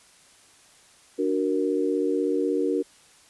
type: chord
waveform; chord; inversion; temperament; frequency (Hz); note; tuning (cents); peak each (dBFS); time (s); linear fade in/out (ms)
sine; D augmented; none; equal; 293.7 / 370 / 466.2; D4 / F#4 / A#4; 0 / 0 / 0; -26; 1.18-2.83; 20
effects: white hiss -55 dBFS RMS until 3.29 s + resampled to 24000 Hz